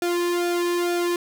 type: tone with flanger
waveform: sawtooth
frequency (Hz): 349.2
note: F4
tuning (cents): 0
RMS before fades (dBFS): -23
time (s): 0.02-1.16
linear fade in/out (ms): 2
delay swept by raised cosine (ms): 1 to 1.52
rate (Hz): 2.2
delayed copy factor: -0.85
effects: none